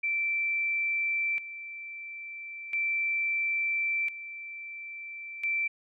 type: tone with tremolo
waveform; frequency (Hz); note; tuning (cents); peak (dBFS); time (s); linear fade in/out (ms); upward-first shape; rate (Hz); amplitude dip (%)
sine; 2338; D7; -8; -26; 0.03-5.68; 10; square; 0.37; 75
effects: none